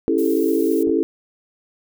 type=chord; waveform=sine; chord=A dominant seventh; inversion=first; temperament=just; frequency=275 / 330 / 396 / 440 Hz; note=C#4 / E4 / G4 / A4; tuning=-14 / +2 / +18 / 0 cents; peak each=-22 / -19 / -23 / -21 dBFS; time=0.08-1.03 s; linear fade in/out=0 ms
type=noise with tremolo; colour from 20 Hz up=violet; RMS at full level=-35 dBFS; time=0.18-0.83 s; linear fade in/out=2 ms; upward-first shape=triangle; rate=17 Hz; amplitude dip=25%
type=clicks; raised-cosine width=2 ms; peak=-23 dBFS; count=2; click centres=0.873 / 0.894 s
effects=none